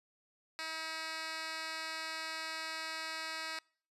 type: tone with band-pass filter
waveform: 10% pulse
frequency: 320 Hz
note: D#4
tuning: 49 cents sharp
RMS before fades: -41 dBFS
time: 0.59-3.59 s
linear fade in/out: 0 ms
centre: 3500 Hz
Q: 1.2
effects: noise-tail reverb RT60 0.5 s tail -26 dB re dry + resampled to 32000 Hz